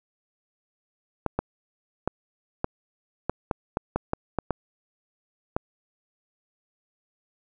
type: clicks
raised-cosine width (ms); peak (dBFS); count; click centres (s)
1; -10; 12; 1.263 / 1.39 / 2.076 / 2.644 / 3.296 / 3.512 / 3.771 / 3.96 / 4.134 / 4.387 / 4.507 / 5.565
effects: none